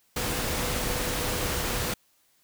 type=tone in noise; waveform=sine; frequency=493.9 Hz; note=B4; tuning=in tune; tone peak=-38 dBFS; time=0.16-1.94 s; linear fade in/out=5 ms; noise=pink; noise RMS=-29 dBFS; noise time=0.16-1.94 s; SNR=-12 dB; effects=white hiss -66 dBFS RMS until 2.43 s